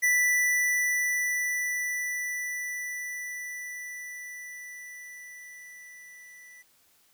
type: tone with level ramp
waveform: square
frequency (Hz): 1975.5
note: B6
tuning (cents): 0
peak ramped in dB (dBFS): -21 to -49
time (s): 0.02-6.63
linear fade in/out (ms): 20
effects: white hiss -64 dBFS RMS until 7.13 s